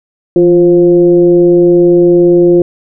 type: tone with frequency modulation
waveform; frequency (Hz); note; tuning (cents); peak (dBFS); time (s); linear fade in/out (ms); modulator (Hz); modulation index
sine; 349.2; F4; 0; -3; 0.36-2.62; 2; 179; 0.58
effects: none